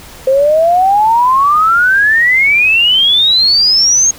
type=exponential sweep; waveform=sine; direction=up; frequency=519 to 6580 Hz; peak=-6 dBFS; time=0.27-4.11 s; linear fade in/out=5 ms; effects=pink hiss -34 dBFS RMS until 4.18 s